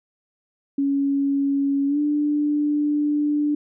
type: tone with pitch glide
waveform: sine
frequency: 278.6 to 295.2 Hz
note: C#4 to D4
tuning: +9 to +9 cents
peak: -18 dBFS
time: 0.78-3.55 s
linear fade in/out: 5 ms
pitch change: +100 cents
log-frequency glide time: 1.87-1.99 s
effects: none